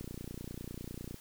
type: click train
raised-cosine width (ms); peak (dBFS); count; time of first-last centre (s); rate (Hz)
3; -29; 35; 0.01-1.143; 30
effects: white hiss -56 dBFS RMS until 1.2 s